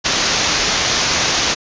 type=low-pass noise; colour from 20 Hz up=white; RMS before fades=-17 dBFS; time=0.04-1.55 s; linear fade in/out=20 ms; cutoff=6700 Hz; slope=96 dB/octave; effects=resampled to 16000 Hz